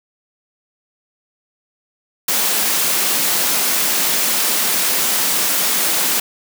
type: high-pass noise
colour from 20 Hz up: white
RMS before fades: -17 dBFS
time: 2.28-6.2 s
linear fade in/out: 5 ms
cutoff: 160 Hz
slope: 96 dB/octave
effects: none